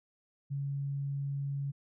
sine tone, 139.9 Hz, C#3, 16 cents sharp, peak -32 dBFS, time 0.5-1.72 s, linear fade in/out 20 ms, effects none

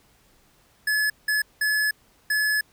square tone bursts at uneven times, 1711 Hz, A6, 49 cents flat, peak -21 dBFS, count 4, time 0.87-1.1 / 1.28-1.42 / 1.61-1.91 / 2.3-2.61 s, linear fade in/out 5 ms, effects pink hiss -60 dBFS RMS until 2.72 s

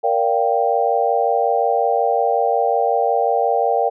sine chord, G minor seventh, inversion first, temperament equal with one note detuned, 466.2 / 578.2 / 698.5 / 784 Hz, Bb4 / D5 / F5 / G5, 0 / -27 / 0 / 0 cents, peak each -20 / -22 / -20 / -19 dBFS, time 0.03-3.9 s, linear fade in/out 20 ms, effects none

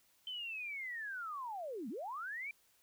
sine linear two-way sweep, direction down then up, 3096 to 196.8 to 2381 Hz, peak -40 dBFS, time 0.27-2.51 s, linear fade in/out 2 ms, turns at 1.89 s, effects white hiss -71 dBFS RMS until 2.82 s

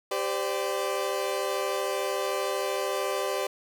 30% pulse chord, G suspended fourth, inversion none, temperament equal with one note detuned, 392 / 514 / 587.3 Hz, G4 / C5 / D5, 0 / -31 / 0 cents, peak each -29 dBFS, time 0.11-3.47 s, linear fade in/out 5 ms, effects none

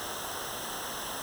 pink noise with comb filter, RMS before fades -37 dBFS, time 0-1.22 s, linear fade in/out 0 ms, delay 0.43 ms, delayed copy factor -0.85, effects none

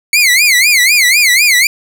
sawtooth tone with vibrato, 2193 Hz, C#7, 19 cents flat, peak -3 dBFS, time 0.13-1.67 s, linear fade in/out 2 ms, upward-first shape sine, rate 4 Hz, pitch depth 210 cents each way, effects none

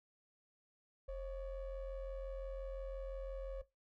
triangle ring-modulated tone, 289.9 Hz, D4, 22 cents flat, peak -36 dBFS, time 1.08-3.62 s, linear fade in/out 10 ms, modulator 247 Hz, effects noise-tail reverb RT60 0.2 s tail -17 dB re dry

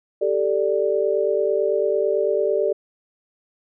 sine chord, G suspended second, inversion none, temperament just, 392 / 441 / 588 Hz, G4 / A4 / D5, 0 / +4 / +2 cents, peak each -22 dBFS, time 0.21-2.73 s, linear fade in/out 10 ms, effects none

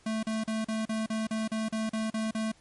square tone bursts, 220 Hz, A3, in tune, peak -29 dBFS, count 12, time 0.06-2.518 s, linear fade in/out 5 ms, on 170 ms, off 38 ms, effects pink hiss -61 dBFS RMS until 2.6 s + MP3 48 kbps

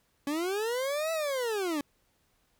40% pulse linear two-way sweep, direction up then down, 277.2 to 659.3 to 277.2 Hz, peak -28 dBFS, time 0.27-1.81 s, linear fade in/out 2 ms, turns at 1.12 s, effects pink hiss -71 dBFS RMS until 2.59 s

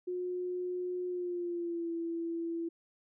sine tone with pitch glide, 360.6 to 334.5 Hz, F#4 to E4, -45 to +25 cents, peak -33 dBFS, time 0.07-2.69 s, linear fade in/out 10 ms, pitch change -130 cents, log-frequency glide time 1.07-1.92 s, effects none

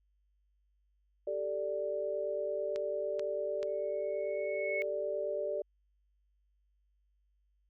sine chord, G suspended second, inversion none, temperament just, 392 / 441 / 588 Hz, G4 / A4 / D5, 0 / +4 / +2 cents, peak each -39 / -39 / -34 dBFS, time 1.27-5.62 s, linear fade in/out 5 ms
click train, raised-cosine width 0.2 ms, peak -27 dBFS, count 3, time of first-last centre 2.76-3.63 s, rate 2.3 Hz
sine tone with exponential growth, 2199 Hz, C#7, 14 cents flat, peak -32 dBFS, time 3.67-4.82 s, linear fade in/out 0 ms, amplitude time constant 250 ms
effects added 50 Hz sine -70 dBFS peak until 7.69 s

